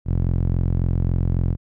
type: tone with band-pass filter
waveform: sawtooth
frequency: 43.65 Hz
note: F1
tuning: in tune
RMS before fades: -20 dBFS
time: 0.05-1.57 s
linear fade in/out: 50 ms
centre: 110 Hz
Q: 1.2
effects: none